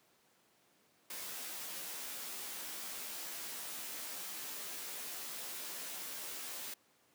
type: noise with comb filter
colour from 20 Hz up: white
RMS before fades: -44 dBFS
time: 1.1-6.74 s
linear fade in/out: 5 ms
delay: 14 ms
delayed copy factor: -0.9
effects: pink hiss -70 dBFS RMS until 7.14 s + high-pass 200 Hz 12 dB/octave